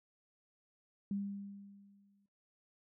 sine tone with exponential decay, 200 Hz, G3, 35 cents sharp, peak -33 dBFS, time 1.11-2.26 s, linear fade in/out 2 ms, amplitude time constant 250 ms, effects noise-tail reverb RT60 0.9 s tail -21 dB re dry

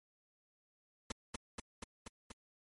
pink noise with echo, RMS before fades -39 dBFS, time 1.1-1.12 s, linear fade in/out 5 ms, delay 240 ms, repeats 5, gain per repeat -2 dB, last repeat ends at 2.32 s, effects MP3 48 kbps

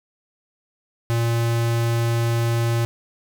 square tone, 116.54 Hz, A#2, in tune, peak -19 dBFS, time 1.1-2.85 s, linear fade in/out 0 ms, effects none

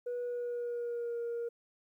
sine tone with pitch glide, 487.1 to 470 Hz, B4 to A#4, -24 to +14 cents, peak -32 dBFS, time 0.06-1.49 s, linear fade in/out 10 ms, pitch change -62 cents, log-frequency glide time 0.22-1.19 s, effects tanh soft clip ceiling -32 dBFS + 12-bit

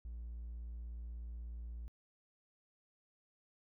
triangle tone, 58.27 Hz, A#1, in tune, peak -40 dBFS, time 0.05-1.88 s, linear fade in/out 0 ms, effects tanh soft clip ceiling -37 dBFS

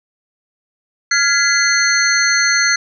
sine tone cluster, 1404 / 1672 / 2022 / 4306 / 6180 Hz, F6 / G#6 / B6 / C8 / G8, +9 / +11 / +40 / +49 / -26 cents, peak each -18 dBFS, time 1.11-2.76 s, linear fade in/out 5 ms, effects none

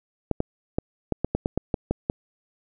clicks, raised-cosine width 2 ms, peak -9 dBFS, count 11, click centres 0.313 / 0.404 / 0.785 / 1.123 / 1.246 / 1.35 / 1.459 / 1.576 / 1.742 / 1.91 / 2.099 s, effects none

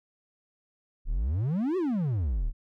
triangle exponential two-way sweep, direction up then down, 30.44 to 391.8 to 30.44 Hz, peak -23 dBFS, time 1.05-2.53 s, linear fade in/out 50 ms, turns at 1.77 s, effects none

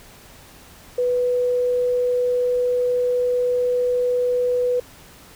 sine tone, 493.9 Hz, B4, in tune, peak -17 dBFS, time 0.98-4.8 s, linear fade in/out 5 ms, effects pink hiss -46 dBFS RMS until 5.35 s

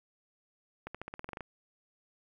accelerating click train, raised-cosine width 0.5 ms, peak -25 dBFS, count 11, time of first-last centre 0.87-1.407 s, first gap 76 ms, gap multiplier 0.92, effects 10-bit

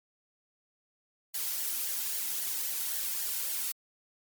blue noise with flanger, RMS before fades -33 dBFS, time 1.34-3.72 s, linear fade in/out 5 ms, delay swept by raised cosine 0.78 to 1.77 ms, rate 3.7 Hz, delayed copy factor -0.5, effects MP3 96 kbps

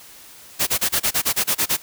white noise bursts, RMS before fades -19 dBFS, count 11, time 0.59-1.771 s, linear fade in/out 20 ms, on 81 ms, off 29 ms, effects white hiss -44 dBFS RMS until 1.82 s

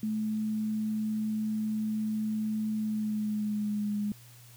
sine tone with pitch glide, 216 to 207 Hz, A3 to G#3, -32 to -5 cents, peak -28 dBFS, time 0.03-4.12 s, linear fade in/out 2 ms, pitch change -73 cents, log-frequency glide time 2.8-3.93 s, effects added 120 Hz sine -52 dBFS peak until 4.56 s + white hiss -56 dBFS RMS until 4.56 s

